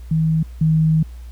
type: tone pair in turn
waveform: sine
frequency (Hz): 159.7 / 158.41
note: D#3 / D#3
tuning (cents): +45 / +31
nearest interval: unison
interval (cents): 14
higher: first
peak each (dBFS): -14 / -12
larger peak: second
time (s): 0.11-0.43 / 0.61-1.03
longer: second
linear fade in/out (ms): 5
effects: added 60 Hz sine -32 dBFS peak until 1.31 s + pink hiss -53 dBFS RMS until 1.31 s